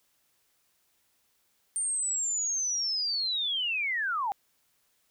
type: linear sweep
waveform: sine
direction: down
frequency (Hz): 8910 to 762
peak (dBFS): -27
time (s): 1.76-4.32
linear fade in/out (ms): 0
effects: white hiss -71 dBFS RMS until 5.1 s